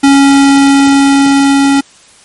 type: tone with level ramp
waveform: square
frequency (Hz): 277.2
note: C#4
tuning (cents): 0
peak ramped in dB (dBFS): -3 to -6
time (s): 0.03-1.81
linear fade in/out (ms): 10
effects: white hiss -41 dBFS RMS until 2.24 s + MP3 48 kbps